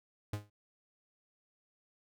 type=tone with exponential decay; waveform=45% pulse; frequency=103.83 Hz; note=G#2; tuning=in tune; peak=-32 dBFS; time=0.33-0.5 s; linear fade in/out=5 ms; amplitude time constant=35 ms; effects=none